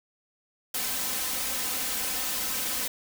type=noise with comb filter; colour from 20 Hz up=white; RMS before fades=-30 dBFS; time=0.74-2.88 s; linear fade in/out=5 ms; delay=3.9 ms; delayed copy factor=+0.75; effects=none